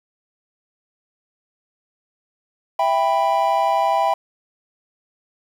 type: chord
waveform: triangle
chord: E minor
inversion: none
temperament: just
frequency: 659.3 / 791.1 / 988.9 Hz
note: E5 / G5 / B5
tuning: 0 / +16 / +2 cents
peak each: -19 / -17 / -19 dBFS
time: 2.79-4.14 s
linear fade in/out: 5 ms
effects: 8-bit